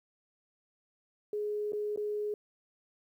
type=tone with dropouts; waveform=sine; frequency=418.5 Hz; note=G#4; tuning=13 cents sharp; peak=-31 dBFS; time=1.33-2.34 s; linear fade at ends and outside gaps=2 ms; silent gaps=1.722-1.732 / 1.961-1.974 s; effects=11-bit